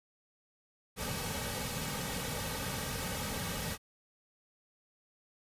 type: noise with comb filter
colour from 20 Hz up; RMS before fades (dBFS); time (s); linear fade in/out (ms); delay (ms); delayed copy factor
pink; -37; 0.96-3.78; 50; 2.9; -0.7
effects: resampled to 32000 Hz